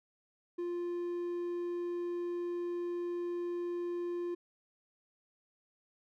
triangle tone, 349.2 Hz, F4, in tune, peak -32 dBFS, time 0.58-4.35 s, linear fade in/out 10 ms, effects none

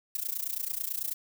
violet noise with amplitude modulation, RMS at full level -30 dBFS, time 0.15-1.14 s, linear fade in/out 0 ms, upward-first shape sine, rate 29.1 Hz, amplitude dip 90%, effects none

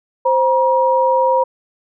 sine tone pair together, 523.3 / 954.2 Hz, C5 / A#5, 0 / +40 cents, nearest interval minor seventh, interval 1040 cents, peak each -14 dBFS, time 0.25-1.44 s, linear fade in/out 10 ms, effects none

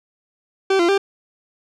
40% pulse tone with pitch steps, 386.4 / 342.9 / 395.2 Hz, G4 / F4 / G4, -25 / -32 / +14 cents, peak -13 dBFS, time 0.7-0.979 s, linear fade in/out 5 ms, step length 93 ms, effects low-pass 5000 Hz 12 dB/octave

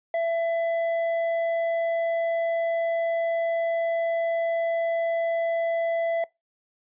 triangle tone with hard clipping, 668 Hz, E5, 23 cents sharp, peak -24 dBFS, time 0.14-6.24 s, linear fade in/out 2 ms, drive 9 dB, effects noise-tail reverb RT60 0.2 s tail -22 dB re dry + resampled to 8000 Hz

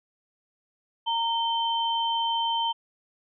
sine tone pair together, 921 / 3103 Hz, A#5 / G7, -21 / -18 cents, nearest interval octave + major sixth, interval 2103 cents, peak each -25 / -28 dBFS, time 1.06-2.73 s, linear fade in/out 20 ms, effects none

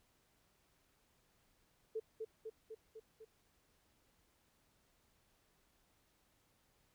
sine tone with echo, 441.9 Hz, A4, 7 cents sharp, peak -37 dBFS, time 1.95-2 s, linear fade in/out 10 ms, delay 250 ms, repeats 5, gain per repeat -3 dB, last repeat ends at 3.25 s, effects pink hiss -75 dBFS RMS until 6.94 s

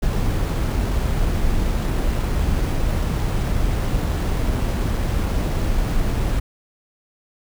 brown noise with sample-and-hold, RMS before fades -20 dBFS, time 0.02-6.4 s, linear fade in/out 10 ms, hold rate 11025 Hz, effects none

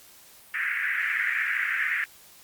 pink band-pass noise, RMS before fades -27 dBFS, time 0.54-2.04 s, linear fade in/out 0 ms, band 1600 to 2200 Hz, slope 48 dB/octave, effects white hiss -52 dBFS RMS until 2.43 s + Opus 48 kbps

